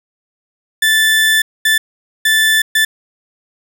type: tone bursts at uneven times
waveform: 30% pulse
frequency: 1757 Hz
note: A6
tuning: 3 cents flat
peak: -7 dBFS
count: 4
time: 0.82-1.42 / 1.65-1.78 / 2.25-2.62 / 2.75-2.85 s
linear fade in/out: 5 ms
effects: none